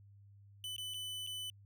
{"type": "tone with dropouts", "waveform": "45% pulse", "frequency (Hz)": 3000, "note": "F#7", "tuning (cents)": 23, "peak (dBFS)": -40, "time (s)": [0.64, 1.5], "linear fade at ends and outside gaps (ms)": 1, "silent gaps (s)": [[0.764, 0.781], [0.938, 0.942], [1.266, 1.272]], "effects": ["added 100 Hz sine -57 dBFS peak until 1.65 s"]}